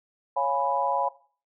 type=chord; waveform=sine; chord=C# dominant seventh; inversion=none; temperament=equal; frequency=554.4 / 698.5 / 830.6 / 987.8 Hz; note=C#5 / E#5 / G#5 / B5; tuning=0 / 0 / 0 / 0 cents; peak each=-29 / -31 / -27 / -27 dBFS; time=0.36-1.09 s; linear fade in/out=10 ms; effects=noise-tail reverb RT60 0.4 s tail -17 dB re dry